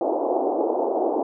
pink band-pass noise, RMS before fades -23 dBFS, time 0.01-1.23 s, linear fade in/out 2 ms, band 300 to 850 Hz, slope 48 dB/octave, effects none

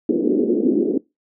white band-pass noise, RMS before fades -18 dBFS, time 0.09-0.98 s, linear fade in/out 5 ms, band 220 to 430 Hz, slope 48 dB/octave, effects noise-tail reverb RT60 0.2 s tail -21 dB re dry

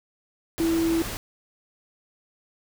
sine tone in noise, 329.6 Hz, E4, in tune, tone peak -20 dBFS, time 0.6-1.02 s, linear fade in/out 0 ms, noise pink, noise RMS -33 dBFS, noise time 0.58-1.17 s, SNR +10 dB, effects none

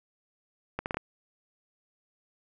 accelerating click train, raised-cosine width 0.5 ms, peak -16 dBFS, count 5, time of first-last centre 0.79-0.97 s, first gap 69 ms, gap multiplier 0.72, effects none

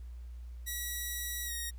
5% pulse tone with pitch glide, 1931 to 1874.9 Hz, B6 to A#6, -39 to +9 cents, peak -26 dBFS, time 0.66-1.71 s, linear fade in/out 20 ms, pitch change -52 cents, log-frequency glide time 1.45-1.52 s, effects added 60 Hz sine -42 dBFS peak until 1.78 s + pink hiss -69 dBFS RMS until 1.78 s

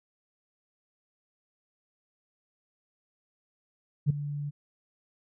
sine tone with ADSR envelope, 145.2 Hz, D3, 19 cents flat, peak -16 dBFS, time 4.06-4.51 s, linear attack 40 ms, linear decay 8 ms, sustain -15 dB, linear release 24 ms, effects tanh soft clip ceiling -15 dBFS

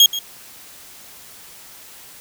35% pulse tone with echo, 3268 Hz, G#7, 29 cents flat, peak -5 dBFS, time 0-0.06 s, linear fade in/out 2 ms, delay 130 ms, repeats 1, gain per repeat -15 dB, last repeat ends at 0.19 s, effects white hiss -42 dBFS RMS until 2.2 s

